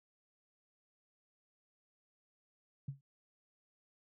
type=tone with exponential decay; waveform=sine; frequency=137.8 Hz; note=C#3; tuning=10 cents flat; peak=-34 dBFS; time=2.88-3.01 s; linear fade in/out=5 ms; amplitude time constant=28 ms; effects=high-pass 60 Hz 12 dB/octave